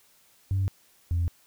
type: tone pair in turn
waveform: sine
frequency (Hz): 96.3 / 85.56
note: G2 / F2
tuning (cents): -30 / -35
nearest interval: major second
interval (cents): 205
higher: first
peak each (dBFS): -21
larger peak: neither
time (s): 0.51-0.68 / 1.11-1.28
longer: neither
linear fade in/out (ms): 0
effects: tanh soft clip ceiling -20 dBFS + white hiss -61 dBFS RMS until 1.46 s